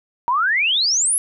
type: exponential sweep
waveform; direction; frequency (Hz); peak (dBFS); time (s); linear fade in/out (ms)
sine; up; 921 to 11310; -15; 0.28-1.18; 0
effects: none